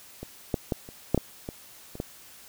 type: clicks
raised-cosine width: 2 ms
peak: -23 / -11 / -12 / -29 / -7 / -11 / -20 / -26 / -16 dBFS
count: 9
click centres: 0.23 / 0.542 / 0.722 / 0.889 / 1.146 / 1.177 / 1.489 / 1.954 / 2.001 s
effects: white hiss -50 dBFS RMS until 2.48 s